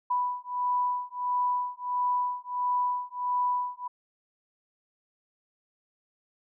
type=beating tone pair; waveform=sine; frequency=987.8 / 989.3 Hz; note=B5 / B5; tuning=0 / +3 cents; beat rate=1.5 Hz; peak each=-29 / -29 dBFS; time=0.1-3.88 s; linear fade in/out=10 ms; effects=none